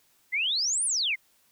sine exponential two-way sweep, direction up then down, 1975.5 to 10000 to 1975.5 Hz, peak -24 dBFS, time 0.32-1.16 s, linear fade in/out 20 ms, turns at 0.85 s, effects white hiss -65 dBFS RMS until 1.51 s

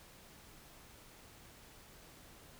silence, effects pink hiss -58 dBFS RMS until 2.59 s

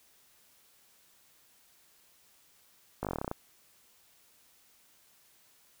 slowing click train, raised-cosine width 1 ms, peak -19 dBFS, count 12, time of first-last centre 3.03-3.314 s, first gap 18 ms, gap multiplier 1.07, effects white hiss -64 dBFS RMS until 5.8 s

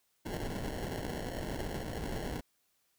pink noise with sample-and-hold, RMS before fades -38 dBFS, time 0.25-2.41 s, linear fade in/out 10 ms, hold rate 1225 Hz, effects white hiss -75 dBFS RMS until 2.98 s

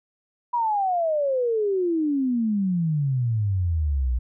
sine exponential sweep, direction down, 981 to 58.27 Hz, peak -20 dBFS, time 0.53-4.19 s, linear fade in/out 10 ms, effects none

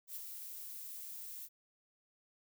violet noise with ADSR envelope, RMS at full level -42 dBFS, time 0.07-1.49 s, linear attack 91 ms, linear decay 16 ms, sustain -5 dB, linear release 46 ms, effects none

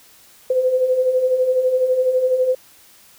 sine beating tone pair, 501 / 513 Hz, B4 / C5, +25 / -34 cents, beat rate 12 Hz, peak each -23 / -15 dBFS, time 0.5-2.55 s, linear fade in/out 5 ms, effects white hiss -49 dBFS RMS until 3.18 s

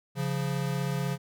square tone pair together, 138.33 / 174.4 Hz, C#3 / F3, -3 / -2 cents, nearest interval major third, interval 401 cents, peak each -30 / -33 dBFS, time 0.15-1.18 s, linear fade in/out 50 ms, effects none

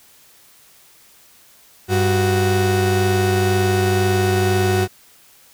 35% pulse tone pair together, 98 / 370 Hz, G2 / F#4, 0 / 0 cents, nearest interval octave + major seventh, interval 2300 cents, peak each -16 dBFS, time 1.88-4.88 s, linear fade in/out 50 ms, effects white hiss -50 dBFS RMS until 5.53 s

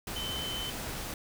sine tone in noise, 3060 Hz, G7, 42 cents flat, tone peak -35 dBFS, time 0.16-0.7 s, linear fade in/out 2 ms, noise pink, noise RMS -38 dBFS, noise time 0.07-1.14 s, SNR 0 dB, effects none

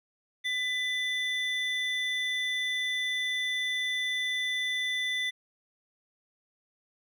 triangle tone pair together, 2000 / 3522 Hz, B6 / A7, +21 / +1 cents, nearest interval minor seventh, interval 980 cents, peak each -28 / -31 dBFS, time 0.44-5.31 s, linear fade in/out 20 ms, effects none

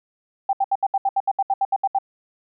sine tone bursts, 784 Hz, G5, in tune, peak -16 dBFS, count 14, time 0.49-1.987 s, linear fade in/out 5 ms, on 41 ms, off 71 ms, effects none

